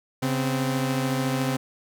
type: tone pair together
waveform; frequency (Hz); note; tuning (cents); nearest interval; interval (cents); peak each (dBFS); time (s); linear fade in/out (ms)
sawtooth; 135.9 / 258; C#3 / C4; -34 / -24; major seventh; 1110; -22; 0.22-1.57; 10
effects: none